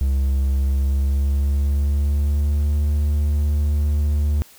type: tone with pitch glide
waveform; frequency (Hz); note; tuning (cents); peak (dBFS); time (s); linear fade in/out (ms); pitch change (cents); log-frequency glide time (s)
triangle; 67.6 to 73.72; C#2 to D2; -43 to +7; -14; 0.01-4.42; 0; +150; 0.56-2.79
effects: white hiss -48 dBFS RMS until 4.58 s